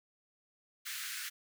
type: high-pass noise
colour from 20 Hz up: pink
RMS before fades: -41 dBFS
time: 0.85-1.3 s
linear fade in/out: 20 ms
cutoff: 1400 Hz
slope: 48 dB/octave
effects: none